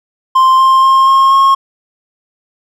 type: tone with pitch steps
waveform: triangle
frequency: 1047 / 1056.1 / 1065.3 / 1074.6 / 1083.9 Hz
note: C6 / C6 / C6 / C6 / C#6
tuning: +1 / +16 / +31 / +46 / -39 cents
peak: -3 dBFS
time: 0.35-1.55 s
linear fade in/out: 10 ms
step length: 240 ms
effects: none